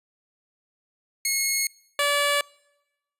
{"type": "tone pair in turn", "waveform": "10% pulse", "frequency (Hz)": [2173, 575.6], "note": ["C#7", "D5"], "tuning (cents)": [-35, -35], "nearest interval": "octave + major seventh", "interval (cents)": 2300, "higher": "first", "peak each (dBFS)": [-13, -12], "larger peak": "second", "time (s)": [[1.25, 1.67], [1.99, 2.41]], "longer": "neither", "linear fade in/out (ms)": 2, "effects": ["noise-tail reverb RT60 1.0 s tail -26 dB re dry", "resampled to 32000 Hz"]}